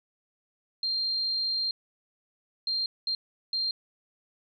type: tone bursts at uneven times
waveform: sine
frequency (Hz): 4185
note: C8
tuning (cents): 0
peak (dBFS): -26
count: 4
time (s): 0.83-1.71 / 2.67-2.86 / 3.07-3.15 / 3.53-3.71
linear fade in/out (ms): 2
effects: none